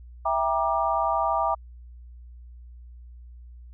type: chord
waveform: sine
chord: E half-diminished seventh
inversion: none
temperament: just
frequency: 659.3 / 791.1 / 949.3 / 1186.7 Hz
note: E5 / G5 / Bb5 / D6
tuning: 0 / +16 / +31 / +18 cents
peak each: -27 dBFS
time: 0.25-1.55 s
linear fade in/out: 10 ms
effects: added 60 Hz sine -42 dBFS peak until 3.73 s